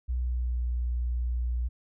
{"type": "tone with pitch glide", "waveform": "sine", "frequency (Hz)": [61.74, 60.4], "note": ["B1", "B1"], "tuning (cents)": [0, -38], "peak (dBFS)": -26, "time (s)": [0.08, 1.69], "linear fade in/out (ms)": 20, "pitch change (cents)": -38, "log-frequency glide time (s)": [0.19, 0.63], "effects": []}